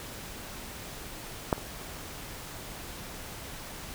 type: clicks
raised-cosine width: 1 ms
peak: -9 / -27 dBFS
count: 2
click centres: 1.528 / 1.58 s
effects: pink hiss -42 dBFS RMS until 3.94 s